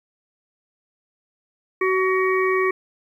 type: harmonic tone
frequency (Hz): 375.9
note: F#4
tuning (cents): +27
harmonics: 1 / 3 / 5 / 6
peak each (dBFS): -19 / -24 / -26 / -27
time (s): 1.81-2.71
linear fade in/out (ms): 5
effects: 9-bit